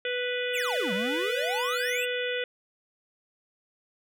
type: harmonic tone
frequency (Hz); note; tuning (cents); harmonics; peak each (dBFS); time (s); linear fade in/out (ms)
493.9; B4; 0; 1 / 3 / 4 / 5 / 6 / 7; -30 / -35 / -36 / -37 / -38 / -38; 0.05-2.44; 2
type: exponential two-way sweep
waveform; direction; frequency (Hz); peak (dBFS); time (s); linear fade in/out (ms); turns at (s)
square; down then up; 3131 to 181.4 to 2885; -31; 0.53-2.06; 20; 0.93
effects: none